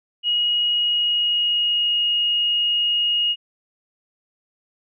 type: tone with pitch glide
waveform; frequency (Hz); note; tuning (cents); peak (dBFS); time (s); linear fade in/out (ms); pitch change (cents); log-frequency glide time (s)
sine; 2892 to 2870; F#7 to F7; -40 to +47; -17; 0.23-3.36; 50; -13; 0.7-2.02
effects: none